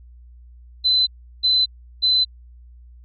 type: tone bursts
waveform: sine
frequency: 4035 Hz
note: B7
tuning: 36 cents sharp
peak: -14 dBFS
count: 3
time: 0.84-2.25 s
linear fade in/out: 20 ms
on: 230 ms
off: 360 ms
effects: added 60 Hz sine -42 dBFS peak until 3.04 s